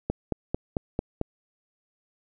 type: click train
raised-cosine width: 2 ms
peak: -12 dBFS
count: 6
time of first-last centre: 0.1-1.214 s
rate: 4.49 Hz
effects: none